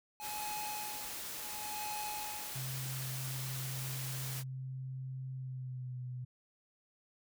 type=tone with tremolo; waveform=square; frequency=844 Hz; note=G#5; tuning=28 cents sharp; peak=-40 dBFS; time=0.2-2.63 s; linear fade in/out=0 ms; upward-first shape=sine; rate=0.71 Hz; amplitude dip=95%
type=noise; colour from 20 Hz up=white; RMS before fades=-43 dBFS; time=0.2-4.44 s; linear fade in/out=50 ms
type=tone with pitch glide; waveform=sine; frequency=130.81 to 125.48 Hz; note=C3 to B2; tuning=0 to +28 cents; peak=-39 dBFS; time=2.55-6.25 s; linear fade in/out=10 ms; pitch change=-72 cents; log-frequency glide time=5.33-5.99 s
effects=none